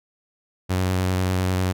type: tone with vibrato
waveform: sawtooth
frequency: 92.5 Hz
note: F#2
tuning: in tune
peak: -16 dBFS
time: 0.69-1.73 s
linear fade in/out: 20 ms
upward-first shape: sine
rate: 10 Hz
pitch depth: 17 cents each way
effects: none